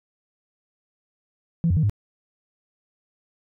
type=tone with pitch steps; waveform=sine; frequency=167.3 / 88.9 / 156.9 / 103.4 Hz; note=E3 / F2 / D#3 / G#2; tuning=+26 / +31 / +15 / -7 cents; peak=-16 dBFS; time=1.64-1.896 s; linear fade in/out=0 ms; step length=64 ms; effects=tanh soft clip ceiling -12 dBFS